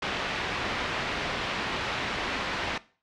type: low-pass noise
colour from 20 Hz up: white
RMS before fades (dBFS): -31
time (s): 0.02-2.78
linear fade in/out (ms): 5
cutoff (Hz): 2700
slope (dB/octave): 12
effects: noise-tail reverb RT60 0.4 s tail -19 dB re dry + low-pass 5000 Hz 12 dB/octave